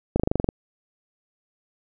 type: slowing click train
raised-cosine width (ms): 2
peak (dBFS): -7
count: 9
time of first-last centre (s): 0.16-0.489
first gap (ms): 37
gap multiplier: 1.03
effects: none